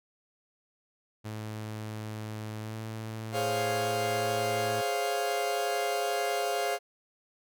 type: tone with pitch glide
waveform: sawtooth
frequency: 108.2 to 110.67 Hz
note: A2 to A2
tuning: -29 to +11 cents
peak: -32 dBFS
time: 1.24-4.82 s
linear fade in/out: 20 ms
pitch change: +40 cents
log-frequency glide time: 2.59-2.77 s
type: chord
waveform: 40% pulse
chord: Db major seventh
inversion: second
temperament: equal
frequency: 415.3 / 523.3 / 554.4 / 698.5 Hz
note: Ab4 / C5 / Db5 / F5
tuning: 0 / 0 / 0 / 0 cents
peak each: -33 / -35 / -36 / -30 dBFS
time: 3.32-6.79 s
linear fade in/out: 50 ms
effects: none